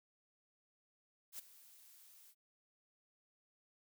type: noise with ADSR envelope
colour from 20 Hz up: blue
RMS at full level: -45 dBFS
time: 1.32-2.35 s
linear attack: 69 ms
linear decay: 11 ms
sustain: -17 dB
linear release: 57 ms
effects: none